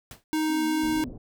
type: noise with exponential decay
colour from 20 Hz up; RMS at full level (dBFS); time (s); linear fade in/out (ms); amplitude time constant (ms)
pink; -38; 0.11-0.24; 2; 28
type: tone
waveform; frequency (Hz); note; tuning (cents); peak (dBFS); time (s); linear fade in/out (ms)
square; 311.9; D#4; +4; -24; 0.33-1.04; 0
type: tone with vibrato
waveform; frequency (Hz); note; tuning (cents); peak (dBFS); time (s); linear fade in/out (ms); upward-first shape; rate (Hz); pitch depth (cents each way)
sine; 250.3; B3; +23; -33; 0.48-1.1; 20; triangle; 4.3; 180
type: low-pass noise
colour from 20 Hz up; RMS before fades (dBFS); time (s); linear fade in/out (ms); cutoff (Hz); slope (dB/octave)
pink; -41; 0.82-1.18; 10; 540; 24
effects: none